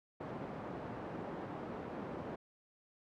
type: band-pass noise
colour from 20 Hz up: pink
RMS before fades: -44 dBFS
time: 0.2-2.36 s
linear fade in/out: 10 ms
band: 160 to 970 Hz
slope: 12 dB/octave
effects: none